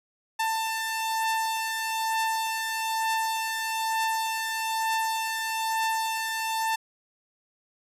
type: beating tone pair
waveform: sawtooth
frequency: 890 / 891.1 Hz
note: A5 / A5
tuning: +20 / +22 cents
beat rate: 1.1 Hz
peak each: -30 / -23 dBFS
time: 0.39-6.76 s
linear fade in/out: 10 ms
effects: resampled to 32000 Hz